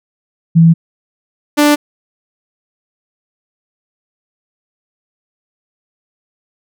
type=tone pair in turn; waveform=sine / sawtooth; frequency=165.2 / 294.4 Hz; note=E3 / D4; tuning=+4 / +4 cents; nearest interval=minor seventh; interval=1000 cents; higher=second; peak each=-3 dBFS; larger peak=neither; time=0.55-0.74 / 1.57-1.76 s; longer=neither; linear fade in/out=20 ms; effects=none